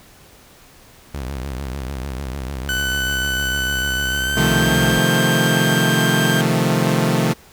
sawtooth tone with vibrato, 66.5 Hz, C2, 29 cents sharp, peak -21 dBFS, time 1.14-4.99 s, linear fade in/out 5 ms, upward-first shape sine, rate 6.7 Hz, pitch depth 150 cents each way
30% pulse tone with pitch glide, 1501 to 1584.8 Hz, F#6 to G6, +24 to +18 cents, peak -17 dBFS, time 2.69-6.41 s, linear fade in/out 0 ms, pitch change +94 cents, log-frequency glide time 4.02-4.71 s
sawtooth chord, F dominant seventh, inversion second, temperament equal, 130.81 / 155.56 / 174.61 / 220 Hz, C3 / Eb3 / F3 / A3, 0 / 0 / 0 / 0 cents, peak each -17 dBFS, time 4.36-7.34 s, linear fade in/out 20 ms
effects pink hiss -47 dBFS RMS until 7.52 s

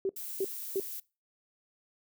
sine tone bursts, 386.5 Hz, G4, 24 cents flat, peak -27 dBFS, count 3, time 0.05-0.799 s, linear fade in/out 2 ms, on 43 ms, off 310 ms
violet noise, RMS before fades -40 dBFS, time 0.16-1 s, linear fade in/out 5 ms
effects noise-tail reverb RT60 0.3 s tail -23 dB re dry

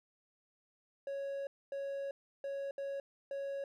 triangle tone bursts at uneven times, 554 Hz, C#5, 1 cent flat, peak -35 dBFS, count 5, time 1.07-1.47 / 1.72-2.11 / 2.44-2.71 / 2.78-3 / 3.31-3.64 s, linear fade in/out 2 ms, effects none

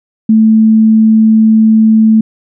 sine tone, 220 Hz, A3, in tune, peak -3 dBFS, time 0.29-2.21 s, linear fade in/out 5 ms, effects none

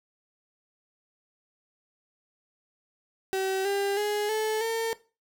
35% pulse tone with pitch steps, 382.3 / 399 / 416.4 / 434.6 / 453.6 Hz, G4 / G4 / G#4 / A4 / A#4, -43 / +31 / +5 / -21 / -47 cents, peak -24 dBFS, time 3.33-4.93 s, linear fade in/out 0 ms, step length 320 ms, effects noise-tail reverb RT60 0.3 s tail -17 dB re dry

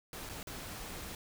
pink noise with dropouts, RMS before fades -44 dBFS, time 0.13-1.15 s, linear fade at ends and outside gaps 1 ms, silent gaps 0.291-0.296 / 0.43-0.471 s, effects none

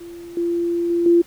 sine tone with level steps, 342.9 Hz, F4, 32 cents flat, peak -33 / -18 / -16 / -10 dBFS, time 0-1.22 s, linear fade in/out 10 ms, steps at 0.37 / 0.9 / 1.06 s, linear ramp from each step 2 ms, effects pink hiss -48 dBFS RMS until 1.26 s

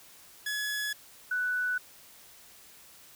sawtooth / sine tone pair in turn, 1694 / 1487 Hz, G#6 / F#6, +34 / +8 cents, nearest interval major second, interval 226 cents, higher first, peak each -27 dBFS, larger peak neither, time 0.46-0.93 / 1.31-1.78 s, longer neither, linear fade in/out 5 ms, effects white hiss -54 dBFS RMS until 3.15 s

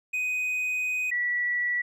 triangle / sine tone pair in turn, 2500 / 1947.8 Hz, D#7 / B6, +8 / -24 cents, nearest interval major third, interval 432 cents, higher first, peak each -24 dBFS, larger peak neither, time 0.13-1.11 / 1.11-1.82 s, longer first, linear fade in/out 10 ms, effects none

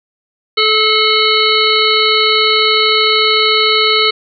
harmonic tone, 433.2 Hz, A4, 27 cents flat, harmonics 1 / 3 / 5 / 7 / 9 / 10, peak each -16 / -16 / -16 / -16 / -16 / -16 dBFS, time 0.57-4.11 s, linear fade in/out 10 ms, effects none

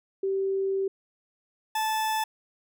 sine / 40% pulse tone pair in turn, 387.7 / 873.6 Hz, G4 / A5, -19 / -13 cents, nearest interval octave + major second, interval 1406 cents, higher second, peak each -24 dBFS, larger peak neither, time 0.23-0.88 / 1.75-2.24 s, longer first, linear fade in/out 5 ms, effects none

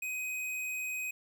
square tone, 2512 Hz, D#7, 16 cents sharp, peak -35 dBFS, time 0.02-1.11 s, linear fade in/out 5 ms, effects 11-bit

